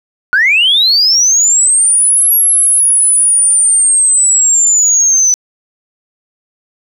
sine linear two-way sweep, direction up then down, 1421 to 11370 to 5970 Hz, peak -5 dBFS, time 0.33-5.34 s, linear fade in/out 0 ms, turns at 2.33 s, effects tanh soft clip ceiling -2 dBFS + 7-bit

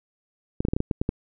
clicks, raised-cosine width 3 ms, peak -10 dBFS, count 9, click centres 0.605 / 0.651 / 0.685 / 0.735 / 0.765 / 0.804 / 0.912 / 1.015 / 1.091 s, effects none

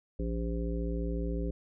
harmonic tone, 57.2 Hz, A#1, 32 cents flat, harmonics 1 / 3 / 5 / 7 / 9, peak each -32 / -37 / -39 / -40 / -42 dBFS, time 0.19-1.51 s, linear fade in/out 5 ms, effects none

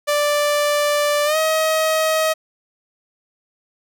sawtooth tone with pitch glide, 587.3 to 633.1 Hz, D5 to D#5, 0 to +30 cents, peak -12 dBFS, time 0.07-2.34 s, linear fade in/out 20 ms, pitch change +130 cents, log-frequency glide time 1.25-1.37 s, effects none

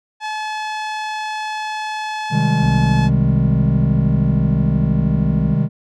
sawtooth tone, 859 Hz, A5, 42 cents flat, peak -18 dBFS, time 0.2-3.1 s, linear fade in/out 50 ms
triangle chord, Ab major seventh, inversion first, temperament just, 129.78 / 155.74 / 194.67 / 207.7 Hz, C3 / Eb3 / G3 / Ab3, -14 / +2 / -12 / 0 cents, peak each -17 / -15 / -20 / -19 dBFS, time 2.3-5.69 s, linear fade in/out 50 ms
harmonic tone, 64.8 Hz, C2, 16 cents flat, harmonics 1 / 2 / 4, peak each -23 / -26 / -29 dBFS, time 2.6-5.57 s, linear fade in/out 50 ms
effects low-pass 5000 Hz 12 dB/octave

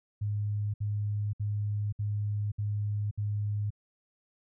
sine tone bursts, 103.83 Hz, G#2, in tune, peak -28 dBFS, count 6, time 0.21-3.705 s, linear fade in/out 10 ms, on 530 ms, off 63 ms, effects none

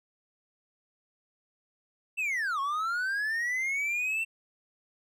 triangle linear two-way sweep, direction down then up, 2706 to 1077 to 2706 Hz, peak -26 dBFS, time 2.17-4.25 s, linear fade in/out 20 ms, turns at 2.6 s, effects none

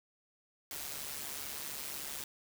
white noise with amplitude modulation, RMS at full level -39 dBFS, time 0.71-2.24 s, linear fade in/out 2 ms, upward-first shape sine, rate 143 Hz, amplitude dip 65%, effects none

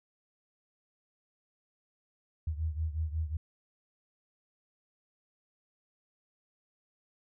sine beating tone pair, 77.78 / 83.28 Hz, D#2 / E2, 0 / +18 cents, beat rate 5.5 Hz, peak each -32 / -36 dBFS, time 2.47-3.37 s, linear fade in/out 5 ms, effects none

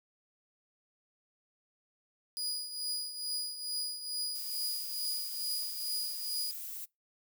sawtooth tone with tremolo, 4912 Hz, D#8, 23 cents flat, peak -29 dBFS, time 2.37-6.51 s, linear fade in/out 0 ms, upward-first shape triangle, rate 2.3 Hz, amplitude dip 70%
violet noise, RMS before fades -42 dBFS, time 4.34-6.86 s, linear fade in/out 20 ms
effects noise-tail reverb RT60 0.2 s tail -25 dB re dry

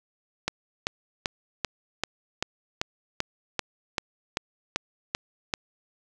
click train, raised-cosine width 0.2 ms, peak -8 dBFS, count 14, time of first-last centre 0.48-5.538 s, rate 2.57 Hz, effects none

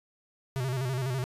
square tone with vibrato, 129.3 Hz, C3, 20 cents flat, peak -29 dBFS, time 0.56-1.24 s, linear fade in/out 0 ms, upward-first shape square, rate 12 Hz, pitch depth 73 cents each way, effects resampled to 32000 Hz + 11-bit

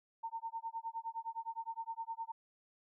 sine tone with tremolo, 910 Hz, A#5, 42 cents flat, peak -36 dBFS, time 0.23-2.32 s, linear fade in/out 10 ms, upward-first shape sine, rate 9.7 Hz, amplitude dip 100%, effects none

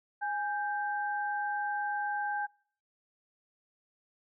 sine tone pair together, 826.1 / 1568 Hz, G#5 / G6, -9 / 0 cents, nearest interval major seventh, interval 1109 cents, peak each -32 / -35 dBFS, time 0.21-2.47 s, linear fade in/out 20 ms, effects noise-tail reverb RT60 0.5 s tail -25 dB re dry

